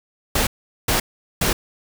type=noise bursts; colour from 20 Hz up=pink; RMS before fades=-19 dBFS; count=3; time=0.35-1.53 s; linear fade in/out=5 ms; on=120 ms; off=410 ms; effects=none